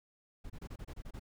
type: noise bursts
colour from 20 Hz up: brown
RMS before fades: -44 dBFS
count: 9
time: 0.44-1.196 s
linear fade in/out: 10 ms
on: 60 ms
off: 27 ms
effects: none